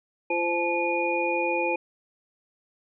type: tone cluster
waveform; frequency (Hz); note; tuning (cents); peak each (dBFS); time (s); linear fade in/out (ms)
sine; 343.8 / 518 / 865 / 2446; F4 / C5 / A5 / D#7; -27 / -17 / -30 / -30; -29 / -28 / -29 / -28; 0.3-1.76; 5
effects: none